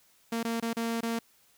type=tone with dropouts; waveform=sawtooth; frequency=230 Hz; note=A#3; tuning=23 cents flat; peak=-25 dBFS; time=0.32-1.19 s; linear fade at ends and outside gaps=5 ms; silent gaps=0.431-0.448 / 0.601-0.624 / 0.732-0.767 / 1.008-1.03 s; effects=white hiss -64 dBFS RMS until 1.57 s

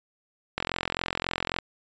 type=click train; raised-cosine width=0.3 ms; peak=-10 dBFS; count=45; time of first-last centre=0.58-1.587 s; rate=43.7 Hz; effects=resampled to 16000 Hz

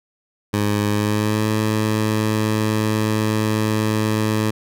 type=tone with pitch glide; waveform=15% pulse; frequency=103.83 to 108.18 Hz; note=G#2 to A2; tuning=0 to -29 cents; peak=-11 dBFS; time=0.53-4.51 s; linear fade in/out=10 ms; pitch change=+71 cents; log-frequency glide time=0.87-1.46 s; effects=none

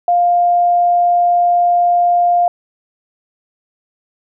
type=tone; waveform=sine; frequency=702 Hz; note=F5; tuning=9 cents sharp; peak=-9 dBFS; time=0.08-2.48 s; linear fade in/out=2 ms; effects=none

